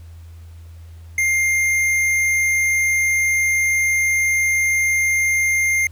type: tone with tanh clipping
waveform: sine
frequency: 2111 Hz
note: C7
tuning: 15 cents sharp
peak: -17 dBFS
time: 1.18-5.87 s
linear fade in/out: 2 ms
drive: 14 dB
effects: added 83 Hz sine -36 dBFS peak until 5.91 s + pink hiss -55 dBFS RMS until 5.91 s